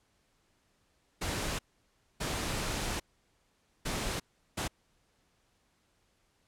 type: noise bursts at uneven times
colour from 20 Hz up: pink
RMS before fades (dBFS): -34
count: 4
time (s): 1.21-1.59 / 2.2-3 / 3.85-4.2 / 4.57-4.68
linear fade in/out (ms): 10
effects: pink hiss -72 dBFS RMS until 6.47 s + low-pass 10000 Hz 12 dB/octave